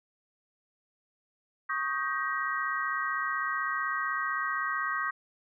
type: chord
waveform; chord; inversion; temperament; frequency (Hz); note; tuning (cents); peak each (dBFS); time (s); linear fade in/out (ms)
sine; Eb dominant seventh; third; equal with one note detuned; 1108.7 / 1244.5 / 1568 / 1894; Db6 / Eb6 / G6 / Bb6; 0 / 0 / 0 / +27; -34; 1.69-5.11; 10
effects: none